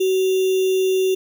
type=tone with sample-and-hold; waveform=sine; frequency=376.8 Hz; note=F#4; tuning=32 cents sharp; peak=-15 dBFS; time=0-1.15 s; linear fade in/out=10 ms; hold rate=3150 Hz; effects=none